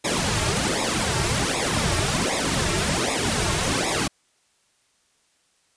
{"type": "noise with flanger", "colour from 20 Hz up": "pink", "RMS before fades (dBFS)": -23, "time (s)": [0.04, 4.08], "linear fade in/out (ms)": 10, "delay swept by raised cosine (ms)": [0.66, 4.06], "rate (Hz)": 1.3, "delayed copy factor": -0.9, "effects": ["white hiss -65 dBFS RMS until 5.76 s", "resampled to 22050 Hz"]}